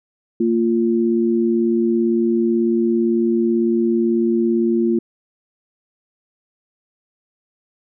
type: tone pair together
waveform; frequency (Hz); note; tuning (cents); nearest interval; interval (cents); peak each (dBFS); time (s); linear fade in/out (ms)
sine; 229.2 / 347.2; A#3 / F4; -29 / -10; perfect fifth; 719; -17; 0.4-4.99; 5
effects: none